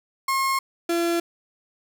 35% pulse tone pair in turn, 1076 / 340 Hz, C6 / F4, +48 / -46 cents, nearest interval octave + minor sixth, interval 1994 cents, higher first, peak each -19 dBFS, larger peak neither, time 0.28-0.59 / 0.89-1.2 s, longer neither, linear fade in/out 5 ms, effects none

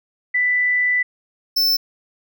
sine / square tone pair in turn, 1985 / 5299 Hz, B6 / E8, +8 / +8 cents, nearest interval octave + perfect fourth, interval 1700 cents, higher second, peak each -15 dBFS, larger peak neither, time 0.34-1.03 / 1.56-1.77 s, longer first, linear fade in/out 10 ms, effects none

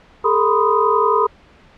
sine tone cluster, 412.8 / 452.9 / 977 / 1028 / 1242 Hz, G#4 / A#4 / B5 / C6 / D#6, -10 / -50 / -19 / -31 / -3 cents, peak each -19 dBFS, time 0.24-1.27 s, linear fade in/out 10 ms, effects pink hiss -48 dBFS RMS until 1.77 s + low-pass 3000 Hz 12 dB/octave

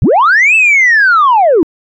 sine linear two-way sweep, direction up then down, 65.41 to 2665 to 291.4 Hz, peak -3 dBFS, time 0.02-1.63 s, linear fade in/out 0 ms, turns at 0.55 s, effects tanh soft clip ceiling -2 dBFS

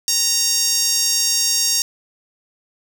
sawtooth tone with high-pass filter, 929 Hz, A#5, 6 cents flat, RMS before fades -18 dBFS, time 0.08-1.82 s, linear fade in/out 0 ms, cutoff 5700 Hz, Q 3.2, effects none

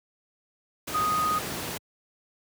sine tone in noise, 1244.5 Hz, D#6, in tune, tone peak -23 dBFS, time 0.94-1.39 s, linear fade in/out 10 ms, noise pink, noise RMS -33 dBFS, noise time 0.87-1.78 s, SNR +7 dB, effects high-pass 100 Hz 12 dB/octave

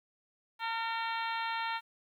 harmonic tone with a mistuned harmonic, 454.9 Hz, A#4, 42 cents flat, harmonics 2 / 3 / 4 / 5 / 6 / 7 / 8 / 9, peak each -35 / -39 / -41 / -43 / -45 / -46 / -47 / -48 dBFS, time 0.59-1.81 s, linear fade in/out 50 ms, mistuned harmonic 3, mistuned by +20 cents, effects 11-bit

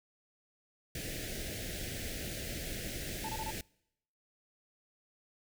pink band-stop noise, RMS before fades -40 dBFS, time 0.95-3.61 s, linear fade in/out 2 ms, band 680 to 1600 Hz, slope 48 dB/octave
triangle tone bursts, 879 Hz, A5, 2 cents flat, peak -36 dBFS, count 4, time 3.24-3.508 s, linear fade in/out 5 ms, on 49 ms, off 24 ms
effects noise-tail reverb RT60 0.8 s tail -25 dB re dry

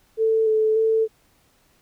sine tone with vibrato, 440 Hz, A4, in tune, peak -16 dBFS, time 0.17-1.08 s, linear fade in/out 50 ms, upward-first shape square, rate 1.7 Hz, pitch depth 16 cents each way, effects pink hiss -61 dBFS RMS until 1.81 s

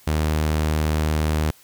sawtooth tone, 77.2 Hz, D#2, 13 cents flat, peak -15 dBFS, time 0.07-1.51 s, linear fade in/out 5 ms, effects white hiss -52 dBFS RMS until 1.63 s

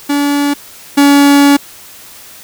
45% pulse tone pair in turn, 286.6 / 283.6 Hz, D4 / C#4, -42 / +40 cents, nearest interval unison, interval 18 cents, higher first, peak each -10 / -4 dBFS, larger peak second, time 0.09-0.54 / 0.97-1.57 s, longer second, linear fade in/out 10 ms, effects white hiss -35 dBFS RMS until 2.43 s

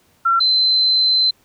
sine tone pair in turn, 1359 / 4072 Hz, F6 / C8, -48 / -48 cents, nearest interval octave + perfect fifth, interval 1900 cents, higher second, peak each -12 dBFS, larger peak neither, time 0.25-0.4 / 0.4-1.31 s, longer second, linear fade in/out 10 ms, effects pink hiss -57 dBFS RMS until 1.44 s + high-pass 60 Hz 12 dB/octave

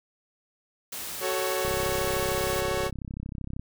white noise, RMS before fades -36 dBFS, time 0.92-2.61 s, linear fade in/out 5 ms
sawtooth chord, F# minor, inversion none, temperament equal with one note detuned, 374.3 / 440 / 554.4 Hz, F#4 / A4 / C#5, +20 / 0 / 0 cents, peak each -27 / -29 / -26 dBFS, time 1.2-2.91 s, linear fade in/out 50 ms
click train, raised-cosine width 5 ms, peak -23 dBFS, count 65, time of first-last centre 1.65-3.595 s, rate 32.9 Hz
effects none

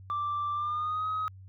sine tone with pitch glide, 1174.7 to 1266.3 Hz, D6 to D#6, 0 to +30 cents, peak -27 dBFS, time 0.1-1.28 s, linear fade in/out 0 ms, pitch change +130 cents, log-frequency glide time 0.53-1.07 s, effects tanh soft clip ceiling -26 dBFS + added 95 Hz sine -46 dBFS peak until 1.48 s

